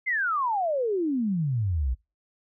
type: exponential sweep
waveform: sine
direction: down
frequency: 2135 to 57.4 Hz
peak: -23 dBFS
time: 0.06-1.95 s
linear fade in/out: 20 ms
effects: noise-tail reverb RT60 0.3 s tail -26 dB re dry